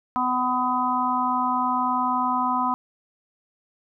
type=harmonic tone; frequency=251.3 Hz; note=B3; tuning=30 cents sharp; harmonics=1 / 3 / 4 / 5; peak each=-28 / -28 / -23 / -27 dBFS; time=0.16-2.74 s; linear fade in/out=0 ms; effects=none